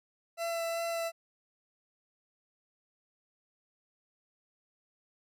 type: tone with vibrato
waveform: 40% pulse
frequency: 670 Hz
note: E5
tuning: 28 cents sharp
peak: -31 dBFS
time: 0.37-1.12 s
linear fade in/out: 50 ms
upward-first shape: sine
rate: 2.6 Hz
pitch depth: 10 cents each way
effects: none